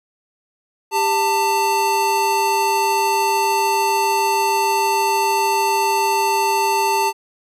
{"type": "tone pair together", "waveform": "square", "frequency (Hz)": [396.1, 893.3], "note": ["G4", "A5"], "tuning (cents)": [18, 26], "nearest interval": "octave + major second", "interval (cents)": 1408, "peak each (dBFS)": [-23, -17], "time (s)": [0.91, 7.13], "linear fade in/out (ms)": 50, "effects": ["resampled to 32000 Hz"]}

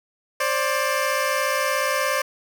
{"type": "tone pair together", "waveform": "15% pulse", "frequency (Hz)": [530.3, 587.3], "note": ["C5", "D5"], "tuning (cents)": [23, 0], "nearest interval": "major second", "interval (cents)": 177, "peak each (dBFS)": -17, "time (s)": [0.4, 2.22], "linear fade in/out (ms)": 5, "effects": []}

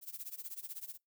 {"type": "noise with tremolo", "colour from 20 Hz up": "violet", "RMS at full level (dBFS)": -42, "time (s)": [0.01, 0.98], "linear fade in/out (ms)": 50, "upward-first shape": "sine", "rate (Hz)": 16, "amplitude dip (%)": 90, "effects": ["noise-tail reverb RT60 0.2 s tail -26 dB re dry"]}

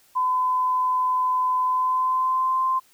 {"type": "tone with pitch glide", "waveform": "sine", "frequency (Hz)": [1014, 1041.9], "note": ["B5", "C6"], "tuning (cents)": [45, -8], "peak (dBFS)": -19, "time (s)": [0.15, 2.8], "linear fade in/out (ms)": 20, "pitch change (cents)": 47, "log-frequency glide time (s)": [1.64, 2.65], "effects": ["white hiss -58 dBFS RMS until 2.93 s"]}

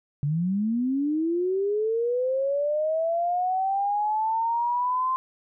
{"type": "linear sweep", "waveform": "sine", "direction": "up", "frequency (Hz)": [138.59, 1046.5], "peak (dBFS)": -22, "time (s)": [0.23, 5.16], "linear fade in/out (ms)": 0, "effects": []}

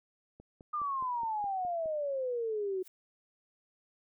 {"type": "click train", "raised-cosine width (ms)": 2, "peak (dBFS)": -38, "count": 8, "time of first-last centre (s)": [0.4, 1.858], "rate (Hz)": 4.8}
{"type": "exponential sweep", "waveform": "sine", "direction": "down", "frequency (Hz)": [1227, 365.6], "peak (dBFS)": -31, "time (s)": [0.73, 2.83], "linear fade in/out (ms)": 10}
{"type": "noise with exponential growth", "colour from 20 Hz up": "blue", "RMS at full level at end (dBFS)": -47, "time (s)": [2.8, 2.88], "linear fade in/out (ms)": 5, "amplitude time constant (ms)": 17}
{"effects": []}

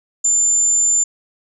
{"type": "tone", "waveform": "sine", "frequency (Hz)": 7160, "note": "A8", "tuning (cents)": 29, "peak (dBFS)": -12, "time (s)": [0.24, 1.04], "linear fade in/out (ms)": 10, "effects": []}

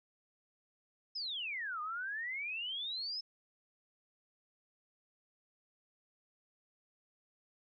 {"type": "exponential two-way sweep", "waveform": "sine", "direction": "down then up", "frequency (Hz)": [5274, 1200, 5274], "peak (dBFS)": -37, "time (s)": [1.15, 3.21], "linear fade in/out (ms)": 10, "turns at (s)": 1.81, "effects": []}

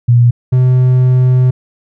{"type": "tone pair in turn", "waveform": ["sine", "triangle"], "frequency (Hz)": [120, 127.27], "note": ["B2", "C3"], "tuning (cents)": [-49, -48], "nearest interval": "minor second", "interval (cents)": 101, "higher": "second", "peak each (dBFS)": -4, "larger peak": "neither", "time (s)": [[0.08, 0.31], [0.52, 1.51]], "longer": "second", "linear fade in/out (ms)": 10, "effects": []}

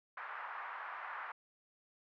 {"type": "band-pass noise", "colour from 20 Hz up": "pink", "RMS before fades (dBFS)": -45, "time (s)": [0.17, 1.32], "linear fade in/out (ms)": 5, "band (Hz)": [930, 1700], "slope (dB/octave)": 24, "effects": []}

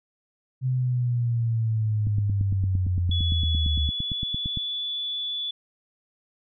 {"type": "linear sweep", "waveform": "sine", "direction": "down", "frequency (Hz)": [130, 73.42], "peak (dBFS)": -21, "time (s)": [0.61, 3.91], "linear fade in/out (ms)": 50}
{"type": "click train", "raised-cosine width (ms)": 5, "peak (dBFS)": -18, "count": 23, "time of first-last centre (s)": [2.07, 4.573], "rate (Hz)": 8.79}
{"type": "tone with pitch glide", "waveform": "sine", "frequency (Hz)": [3403, 3449], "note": ["G#7", "A7"], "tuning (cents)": [41, -35], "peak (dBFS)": -27, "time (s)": [3.11, 5.51], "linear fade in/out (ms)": 5, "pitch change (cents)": 24, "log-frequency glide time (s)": [3.61, 4.78]}
{"effects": []}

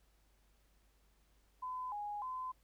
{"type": "tone with pitch steps", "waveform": "sine", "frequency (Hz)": [1013, 827, 1023], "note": ["B5", "G#5", "C6"], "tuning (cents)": [44, -8, -39], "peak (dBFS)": -39, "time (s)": [1.62, 2.52], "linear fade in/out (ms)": 10, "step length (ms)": 300, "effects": ["added 50 Hz sine -69 dBFS peak until 2.63 s", "pink hiss -75 dBFS RMS until 2.63 s"]}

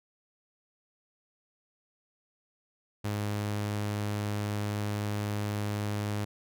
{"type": "tone", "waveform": "sawtooth", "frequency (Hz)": 103.83, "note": "G#2", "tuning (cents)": 0, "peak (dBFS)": -26, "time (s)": [3.04, 6.25], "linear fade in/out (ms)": 10, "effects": []}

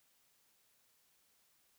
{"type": "silence", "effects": ["white hiss -73 dBFS RMS until 1.78 s"]}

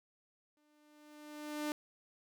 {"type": "tone with exponential growth", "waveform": "sawtooth", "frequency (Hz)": 299.1, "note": "D4", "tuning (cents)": 32, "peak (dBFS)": -30, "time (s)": [0.57, 1.72], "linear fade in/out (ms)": 1, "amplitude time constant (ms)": 250, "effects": []}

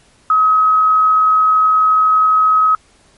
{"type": "tone", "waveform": "sine", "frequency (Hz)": 1273, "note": "D#6", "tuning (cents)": 39, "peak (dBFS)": -8, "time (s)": [0.3, 2.75], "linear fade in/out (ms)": 2, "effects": ["pink hiss -51 dBFS RMS until 3.17 s", "MP3 48 kbps"]}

